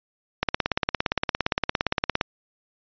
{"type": "click train", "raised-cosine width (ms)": 0.3, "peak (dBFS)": -5, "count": 32, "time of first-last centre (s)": [0.43, 2.212], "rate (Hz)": 17.4, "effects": ["resampled to 11025 Hz"]}